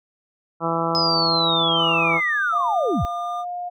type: harmonic tone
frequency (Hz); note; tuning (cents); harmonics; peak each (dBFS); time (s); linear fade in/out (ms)
166; E3; +12; 1 / 2 / 3 / 4 / 5 / 6 / 7 / 8; -28 / -28 / -28 / -28 / -28 / -28 / -28 / -28; 0.6-2.21; 50
type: linear sweep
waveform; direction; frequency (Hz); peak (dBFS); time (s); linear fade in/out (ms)
sine; down; 5110 to 41.2; -19; 0.95-3.05; 0
type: tone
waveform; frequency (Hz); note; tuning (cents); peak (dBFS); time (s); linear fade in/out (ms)
triangle; 1206; D6; +46; -26; 1.75-3.45; 50
type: tone with pitch glide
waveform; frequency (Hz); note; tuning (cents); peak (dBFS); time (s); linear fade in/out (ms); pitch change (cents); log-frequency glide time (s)
sine; 698 to 710.2; F5 to F5; -1 to +29; -26; 2.52-3.7; 20; +30; 3.17-3.44
effects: none

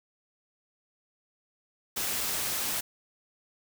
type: noise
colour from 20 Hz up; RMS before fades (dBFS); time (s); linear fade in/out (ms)
white; -31; 1.96-2.81; 10
effects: none

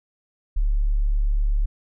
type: tone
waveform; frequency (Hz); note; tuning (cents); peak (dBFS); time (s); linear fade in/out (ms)
sine; 35.98; D1; -35; -17; 0.56-1.66; 10
effects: none

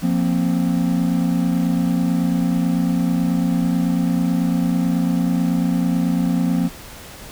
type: chord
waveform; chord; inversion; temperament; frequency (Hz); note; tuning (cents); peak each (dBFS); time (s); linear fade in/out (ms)
triangle; F suspended fourth; none; just; 174.61 / 232.8 / 261.9; F3 / Bb3 / C4; 0 / -2 / +2; -17 / -20 / -19; 0.02-6.69; 20
effects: pink hiss -38 dBFS RMS until 7.31 s

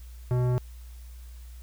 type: tone with tanh clipping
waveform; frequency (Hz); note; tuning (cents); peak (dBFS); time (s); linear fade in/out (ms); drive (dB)
sine; 124.3; B2; +12; -24; 0.31-0.58; 0; 16
effects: added 60 Hz sine -41 dBFS peak until 1.62 s + white hiss -58 dBFS RMS until 1.62 s

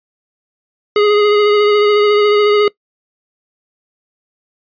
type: tone with vibrato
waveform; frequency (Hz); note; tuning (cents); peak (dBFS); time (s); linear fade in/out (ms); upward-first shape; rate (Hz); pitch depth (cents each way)
square; 416.1; G#4; +3; -9; 0.96-2.68; 2; sine; 14; 20
effects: noise-tail reverb RT60 0.1 s tail -22 dB re dry + resampled to 11025 Hz

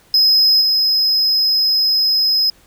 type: tone with level steps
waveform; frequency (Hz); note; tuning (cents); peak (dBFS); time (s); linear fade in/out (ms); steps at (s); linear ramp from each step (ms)
triangle; 5090; D#8; +39; -8 / -11; 0.14-2.5; 2; 0.61; 5
effects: pink hiss -51 dBFS RMS until 2.66 s

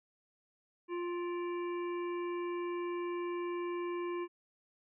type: harmonic tone with a mistuned harmonic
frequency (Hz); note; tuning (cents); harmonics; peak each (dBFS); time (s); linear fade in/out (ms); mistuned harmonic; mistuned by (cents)
350; F4; +4; 1 / 3 / 5 / 7 / 8; -35 / -43 / -54 / -51 / -58; 0.88-4.28; 50; 7; -83
effects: none

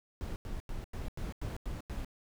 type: noise bursts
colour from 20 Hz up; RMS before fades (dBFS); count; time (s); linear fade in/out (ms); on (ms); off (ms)
brown; -38; 8; 0.21-2.047; 0; 150; 91
effects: none

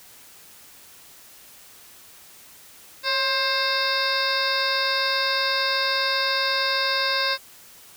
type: harmonic tone with a mistuned harmonic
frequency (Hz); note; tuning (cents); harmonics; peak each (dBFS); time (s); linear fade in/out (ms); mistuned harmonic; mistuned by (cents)
529; C5; +19; 1 / 2 / 3 / 4 / 5 / 7 / 8 / 9 / 10; -30 / -28 / -27 / -31 / -32 / -28 / -33 / -28 / -32; 3.03-7.38; 50; 1; +60
effects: white hiss -48 dBFS RMS until 7.96 s

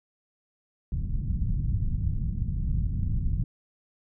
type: low-pass noise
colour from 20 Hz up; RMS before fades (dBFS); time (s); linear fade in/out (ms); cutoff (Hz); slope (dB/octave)
pink; -27; 0.92-3.44; 2; 160; 24
effects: none

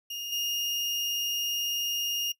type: tone with level steps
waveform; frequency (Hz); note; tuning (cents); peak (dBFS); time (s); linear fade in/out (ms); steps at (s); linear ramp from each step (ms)
35% pulse; 2837; F7; +27; -33 / -27; 0.1-2.32; 5; 0.32; 5
effects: noise-tail reverb RT60 0.1 s tail -18 dB re dry

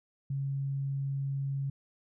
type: tone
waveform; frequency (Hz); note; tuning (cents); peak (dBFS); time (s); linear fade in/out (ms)
sine; 137.7; C#3; -11; -30; 0.3-1.7; 5
effects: none

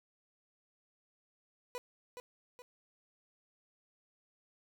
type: tone with echo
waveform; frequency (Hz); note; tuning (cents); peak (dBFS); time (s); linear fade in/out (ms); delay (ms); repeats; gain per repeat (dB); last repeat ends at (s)
30% pulse; 493.7; B4; -1; -36; 1.75-1.78; 0; 420; 2; -6; 2.62
effects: none

